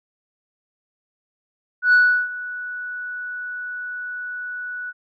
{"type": "tone with ADSR envelope", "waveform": "sine", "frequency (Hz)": 1476, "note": "F#6", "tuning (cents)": -5, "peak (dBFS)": -8, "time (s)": [1.82, 4.93], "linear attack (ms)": 110, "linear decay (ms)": 350, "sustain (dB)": -19, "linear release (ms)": 40, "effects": ["tanh soft clip ceiling -8 dBFS"]}